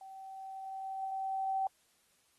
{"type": "tone with level ramp", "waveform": "sine", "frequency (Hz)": 770, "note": "G5", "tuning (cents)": -31, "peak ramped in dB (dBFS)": [-47, -29], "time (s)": [0.01, 1.67], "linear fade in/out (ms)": 2, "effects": ["white hiss -71 dBFS RMS until 2.38 s", "AAC 32 kbps"]}